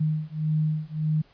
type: beating tone pair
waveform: sine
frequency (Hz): 154 / 155.7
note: D#3 / D#3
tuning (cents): -17 / +2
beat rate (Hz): 1.7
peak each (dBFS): -26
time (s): 0-1.22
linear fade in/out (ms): 10
effects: pink hiss -59 dBFS RMS until 1.33 s + resampled to 11025 Hz